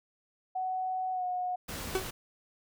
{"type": "tone with pitch glide", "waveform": "sine", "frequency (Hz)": [746, 726.9], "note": ["F#5", "F#5"], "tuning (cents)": [14, -31], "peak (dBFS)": -30, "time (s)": [0.55, 1.56], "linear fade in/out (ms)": 10, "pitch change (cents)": -45, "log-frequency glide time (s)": [1.12, 1.24]}
{"type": "noise", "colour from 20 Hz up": "pink", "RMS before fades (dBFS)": -39, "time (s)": [1.68, 2.11], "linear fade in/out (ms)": 10}
{"type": "tone with exponential decay", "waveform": "40% pulse", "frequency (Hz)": 377.4, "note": "F#4", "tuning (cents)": 34, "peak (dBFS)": -23, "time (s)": [1.95, 2.09], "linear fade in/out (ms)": 2, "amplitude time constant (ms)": 30}
{"effects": []}